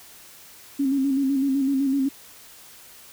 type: tone with vibrato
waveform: sine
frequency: 272.5 Hz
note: C#4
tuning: 29 cents flat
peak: -19 dBFS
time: 0.79-2.09 s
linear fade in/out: 10 ms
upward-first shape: square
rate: 7.9 Hz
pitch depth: 45 cents each way
effects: white hiss -47 dBFS RMS until 3.12 s